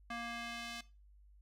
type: tone with band-pass filter sweep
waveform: square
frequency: 234.4 Hz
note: A#3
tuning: 10 cents sharp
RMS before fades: -44 dBFS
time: 0.1-0.81 s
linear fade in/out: 5 ms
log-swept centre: 1600 to 3900 Hz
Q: 0.87
effects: noise-tail reverb RT60 0.3 s tail -18 dB re dry + added 50 Hz sine -59 dBFS peak until 1.41 s